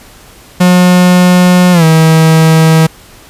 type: tone with pitch glide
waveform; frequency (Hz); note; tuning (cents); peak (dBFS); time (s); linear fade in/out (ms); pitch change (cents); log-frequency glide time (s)
45% pulse; 180 to 160.36; F#3 to E3; -47 to -47; -3; 0.6-2.87; 10; -200; 1.72-1.84
effects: pink hiss -37 dBFS RMS until 3.29 s + resampled to 32000 Hz